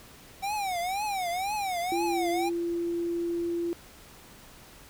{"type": "tone with vibrato", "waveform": "square", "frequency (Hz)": 765, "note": "G5", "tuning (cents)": -42, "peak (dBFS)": -29, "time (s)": [0.42, 2.5], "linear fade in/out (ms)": 20, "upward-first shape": "triangle", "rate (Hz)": 2, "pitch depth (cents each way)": 210}
{"type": "tone", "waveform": "sine", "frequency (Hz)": 341.8, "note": "F4", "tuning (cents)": -37, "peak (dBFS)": -27, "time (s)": [1.92, 3.73], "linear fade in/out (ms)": 0}
{"effects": ["pink hiss -51 dBFS RMS until 4.89 s"]}